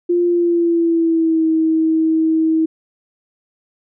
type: tone with pitch glide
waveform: sine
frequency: 349.2 to 320.2 Hz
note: F4 to D#4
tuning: 0 to +50 cents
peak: -12 dBFS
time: 0.09-2.66 s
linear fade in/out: 10 ms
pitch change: -150 cents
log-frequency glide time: 0.26-1.47 s
effects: none